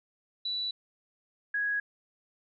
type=tone pair in turn; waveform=sine; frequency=3951 / 1661.2 Hz; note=B7 / G#6; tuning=0 / 0 cents; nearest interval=octave + minor third; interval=1500 cents; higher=first; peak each=-30 / -27 dBFS; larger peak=second; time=0.45-0.71 / 1.54-1.8 s; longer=neither; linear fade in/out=5 ms; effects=none